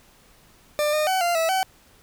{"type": "tone with pitch steps", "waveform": "40% pulse", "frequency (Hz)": [596, 610, 754, 694, 652, 759], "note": ["D5", "D#5", "F#5", "F5", "E5", "F#5"], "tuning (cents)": [25, -34, 32, -11, -19, 44], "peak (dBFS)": -19, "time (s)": [0.79, 1.63], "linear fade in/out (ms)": 0, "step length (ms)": 140, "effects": ["pink hiss -55 dBFS RMS until 2.02 s"]}